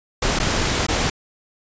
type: noise with dropouts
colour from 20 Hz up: pink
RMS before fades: -20 dBFS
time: 0.22-1.1 s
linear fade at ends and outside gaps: 5 ms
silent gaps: 0.39-0.398 / 0.867-0.884 s
effects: resampled to 16000 Hz